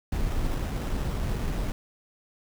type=noise with sample-and-hold; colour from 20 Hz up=brown; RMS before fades=-28 dBFS; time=0.12-1.72 s; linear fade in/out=2 ms; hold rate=4410 Hz; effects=none